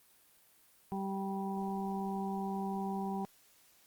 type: harmonic tone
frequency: 194.8 Hz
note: G3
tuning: 11 cents flat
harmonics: 1 / 2 / 4 / 5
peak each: -36 / -42 / -40 / -45 dBFS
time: 0.92-3.25 s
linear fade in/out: 0 ms
effects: white hiss -65 dBFS RMS until 3.86 s + Opus 32 kbps